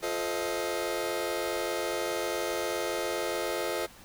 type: chord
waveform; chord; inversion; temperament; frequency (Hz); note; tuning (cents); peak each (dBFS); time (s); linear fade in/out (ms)
sawtooth; F dominant seventh; none; just; 349.2 / 436.5 / 523.8 / 628.6; F4 / A4 / C5 / Eb5; 0 / -14 / +2 / +18; -31; 0.02-3.87; 20
effects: pink hiss -52 dBFS RMS until 4.04 s